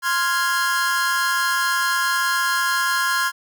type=chord; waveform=45% pulse; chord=F minor; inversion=second; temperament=equal; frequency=1046.5 / 1396.9 / 1661.2 Hz; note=C6 / F6 / Ab6; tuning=0 / 0 / 0 cents; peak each=-23 dBFS; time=0.02-3.32 s; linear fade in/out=50 ms; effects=none